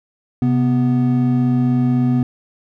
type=tone pair together; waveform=triangle; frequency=130.79 / 246.9 Hz; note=C3 / B3; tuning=0 / 0 cents; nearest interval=major seventh; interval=1100 cents; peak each=-15 / -13 dBFS; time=0.42-2.23 s; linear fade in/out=2 ms; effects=none